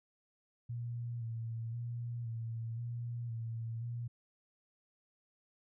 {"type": "tone with vibrato", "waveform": "sine", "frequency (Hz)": 116.54, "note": "A#2", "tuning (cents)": 0, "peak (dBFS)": -37, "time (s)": [0.69, 4.08], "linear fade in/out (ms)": 10, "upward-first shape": "square", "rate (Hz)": 0.96, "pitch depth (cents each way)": 34, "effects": []}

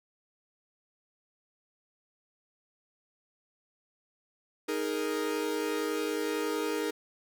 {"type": "chord", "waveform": "45% pulse", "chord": "D# suspended fourth", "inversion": "none", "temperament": "equal", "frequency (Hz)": [311.1, 415.3, 466.2], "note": ["D#4", "G#4", "A#4"], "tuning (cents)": [0, 0, 0], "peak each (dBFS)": -34, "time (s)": [4.68, 6.91], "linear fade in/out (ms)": 10, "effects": []}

